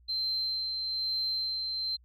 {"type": "tone with tremolo", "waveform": "sine", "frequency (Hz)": 4116, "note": "C8", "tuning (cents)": -29, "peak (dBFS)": -27, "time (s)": [0.08, 1.97], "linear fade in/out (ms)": 20, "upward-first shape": "sine", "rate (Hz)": 1.1, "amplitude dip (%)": 35, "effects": ["tanh soft clip ceiling -24 dBFS", "added 60 Hz sine -57 dBFS peak until 2.04 s"]}